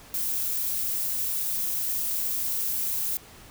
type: noise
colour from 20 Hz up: violet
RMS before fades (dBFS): -28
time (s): 0.14-3.17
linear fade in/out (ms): 0
effects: pink hiss -49 dBFS RMS until 3.5 s